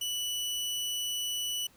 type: tone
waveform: sawtooth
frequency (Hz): 2960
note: F#7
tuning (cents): 0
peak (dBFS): -28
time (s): 0.01-1.67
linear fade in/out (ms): 5
effects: pink hiss -61 dBFS RMS until 1.76 s